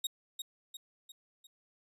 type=tone with echo; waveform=sawtooth; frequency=3762 Hz; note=A#7; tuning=15 cents sharp; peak=-28 dBFS; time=0.04-0.07 s; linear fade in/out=5 ms; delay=350 ms; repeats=4; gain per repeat=-6 dB; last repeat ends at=1.47 s; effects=resampled to 32000 Hz